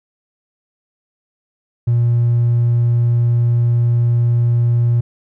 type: tone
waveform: triangle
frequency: 118.9 Hz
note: A#2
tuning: 35 cents sharp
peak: -8 dBFS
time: 1.87-5.01 s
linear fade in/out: 10 ms
effects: tanh soft clip ceiling -7 dBFS